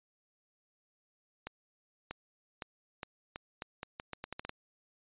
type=accelerating click train; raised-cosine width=0.3 ms; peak=-23 dBFS; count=14; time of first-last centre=1.47-4.494 s; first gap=640 ms; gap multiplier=0.8; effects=resampled to 8000 Hz